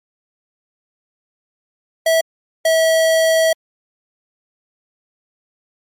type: tone pair in turn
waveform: square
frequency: 652 / 647.5 Hz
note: E5 / E5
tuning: -19 / -31 cents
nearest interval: unison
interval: 12 cents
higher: first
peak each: -12 dBFS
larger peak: neither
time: 2.06-2.21 / 2.65-3.53 s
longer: second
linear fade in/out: 5 ms
effects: MP3 64 kbps